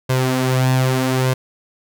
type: tone with flanger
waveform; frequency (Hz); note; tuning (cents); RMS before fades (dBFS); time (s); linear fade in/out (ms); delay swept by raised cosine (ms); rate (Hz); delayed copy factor
sawtooth; 129.4; C3; -19; -17; 0.09-1.34; 10; 1.9 to 6.6; 0.81; +0.55
effects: none